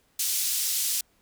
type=band-pass noise; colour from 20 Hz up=white; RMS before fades=-27 dBFS; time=0.19-1.01 s; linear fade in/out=5 ms; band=4100 to 13000 Hz; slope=12 dB/octave; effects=pink hiss -66 dBFS RMS until 1.21 s